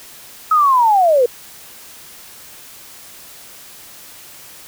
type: linear sweep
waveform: sine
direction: down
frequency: 1291 to 466.2 Hz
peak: -9 dBFS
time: 0.51-1.26 s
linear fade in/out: 5 ms
effects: white hiss -39 dBFS RMS until 4.67 s